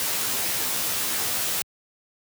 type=noise with comb filter; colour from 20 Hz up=white; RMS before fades=-26 dBFS; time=0-1.62 s; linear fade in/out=0 ms; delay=14 ms; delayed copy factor=-0.8; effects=high-pass 80 Hz 12 dB/octave